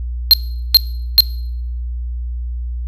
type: tone bursts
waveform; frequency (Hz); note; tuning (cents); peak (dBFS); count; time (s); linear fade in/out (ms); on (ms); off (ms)
square; 4190; C8; +2; -3; 3; 0.31-1.205; 0; 25; 410
effects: noise-tail reverb RT60 0.7 s tail -21 dB re dry + added 60 Hz sine -20 dBFS peak until 2.87 s